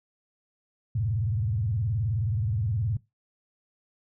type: tone with vibrato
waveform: sine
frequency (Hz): 106.7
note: G#2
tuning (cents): +47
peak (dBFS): -24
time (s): 0.95-2.97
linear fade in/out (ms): 5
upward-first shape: square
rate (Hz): 19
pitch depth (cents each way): 230
effects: noise-tail reverb RT60 0.2 s tail -20 dB re dry